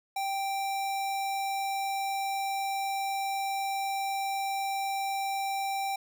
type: tone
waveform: square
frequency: 784 Hz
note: G5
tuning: in tune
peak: -30 dBFS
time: 0.16-5.96 s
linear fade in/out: 5 ms
effects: 12-bit